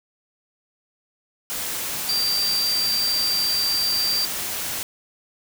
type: tone in noise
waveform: sine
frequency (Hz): 4699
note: D8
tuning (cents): 0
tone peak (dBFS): -20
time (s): 2.09-4.25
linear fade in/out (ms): 0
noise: white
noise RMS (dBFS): -28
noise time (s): 1.5-4.83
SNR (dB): +5
effects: none